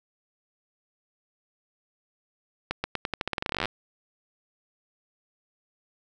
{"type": "accelerating click train", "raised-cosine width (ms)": 0.3, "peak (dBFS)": -11, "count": 22, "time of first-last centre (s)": [2.71, 3.656], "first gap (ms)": 130, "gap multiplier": 0.87, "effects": []}